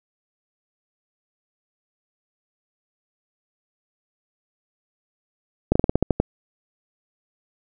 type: slowing click train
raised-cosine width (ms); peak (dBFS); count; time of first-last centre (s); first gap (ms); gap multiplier
2; -3; 9; 5.72-6.2; 35; 1.15
effects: none